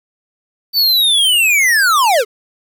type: linear sweep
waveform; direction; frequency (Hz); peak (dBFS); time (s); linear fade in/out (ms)
square; down; 4600 to 397.4; -10; 0.73-2.25; 50
effects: 8-bit